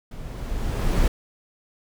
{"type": "noise with level ramp", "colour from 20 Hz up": "brown", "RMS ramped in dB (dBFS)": [-37, -17], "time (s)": [0.11, 1.08], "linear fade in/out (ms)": 5, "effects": []}